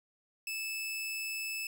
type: tone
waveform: sawtooth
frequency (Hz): 2620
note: E7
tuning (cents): -11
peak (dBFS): -32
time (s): 0.47-1.67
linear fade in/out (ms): 2
effects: none